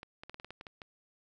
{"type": "clicks", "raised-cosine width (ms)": 0.3, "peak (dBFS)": -29, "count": 10, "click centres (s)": [0.031, 0.235, 0.296, 0.344, 0.399, 0.446, 0.506, 0.611, 0.668, 0.818], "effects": []}